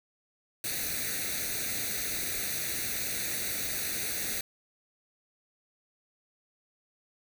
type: noise with comb filter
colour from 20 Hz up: white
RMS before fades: -33 dBFS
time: 0.64-4.41 s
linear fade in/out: 2 ms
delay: 0.48 ms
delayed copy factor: +0.8
effects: none